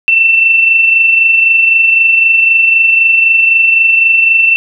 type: tone with amplitude modulation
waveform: sine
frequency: 2682 Hz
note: E7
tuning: 29 cents sharp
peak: -3 dBFS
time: 0.08-4.56 s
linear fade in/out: 0 ms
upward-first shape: sine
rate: 23.9 Hz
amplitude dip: 40%
effects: none